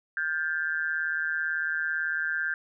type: tone with amplitude modulation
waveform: sine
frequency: 1579 Hz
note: G6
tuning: 12 cents sharp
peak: -22 dBFS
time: 0.17-2.54 s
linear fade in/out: 2 ms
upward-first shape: sine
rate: 158 Hz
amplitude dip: 95%
effects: none